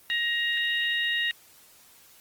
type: harmonic tone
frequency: 940 Hz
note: A#5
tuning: 14 cents sharp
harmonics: 2 / 3 / 4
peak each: -26 / -30 / -32 dBFS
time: 0.1-1.31 s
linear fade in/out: 0 ms
effects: white hiss -55 dBFS RMS until 2.2 s + Opus 24 kbps